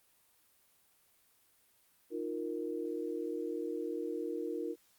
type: chord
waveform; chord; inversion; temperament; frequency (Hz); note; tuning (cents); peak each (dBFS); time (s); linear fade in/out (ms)
sine; Eb suspended second; none; equal with one note detuned; 309.3 / 349.2 / 466.2; Eb4 / F4 / Bb4; -10 / 0 / 0; -40 / -39 / -39; 2.1-4.76; 50
effects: white hiss -69 dBFS RMS until 4.98 s + Opus 32 kbps